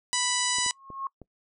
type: harmonic tone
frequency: 987.8 Hz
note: B5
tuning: in tune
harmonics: 1 / 2 / 3 / 4 / 5 / 6 / 7 / 8 / 9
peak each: -33 / -33 / -33 / -33 / -33 / -33 / -33 / -33 / -33 dBFS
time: 0.13-0.71 s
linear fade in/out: 0 ms
type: clicks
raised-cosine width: 2 ms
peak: -30 dBFS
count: 4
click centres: 0.585 / 0.663 / 0.903 / 1.217 s
type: tone with exponential growth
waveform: sine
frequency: 1085 Hz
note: C#6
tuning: 37 cents flat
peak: -27 dBFS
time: 0.65-1.07 s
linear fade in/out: 2 ms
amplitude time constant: 91 ms
effects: noise-tail reverb RT60 0.1 s tail -23 dB re dry